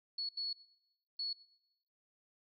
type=tone bursts at uneven times; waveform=sine; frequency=4387 Hz; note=C#8; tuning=19 cents flat; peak=-36 dBFS; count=3; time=0.18-0.29 / 0.37-0.53 / 1.19-1.33 s; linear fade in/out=5 ms; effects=noise-tail reverb RT60 0.9 s tail -20 dB re dry